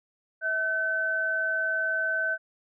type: tone pair together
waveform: sine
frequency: 646.1 / 1526 Hz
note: E5 / G6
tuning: -35 / -47 cents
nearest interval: octave + minor third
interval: 1488 cents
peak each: -33 / -25 dBFS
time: 0.41-2.38 s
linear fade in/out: 50 ms
effects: none